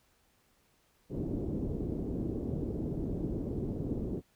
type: low-pass noise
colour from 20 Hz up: white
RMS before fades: -35 dBFS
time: 1.09-4.22 s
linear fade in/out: 50 ms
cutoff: 370 Hz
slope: 24 dB/octave
effects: pink hiss -70 dBFS RMS until 4.35 s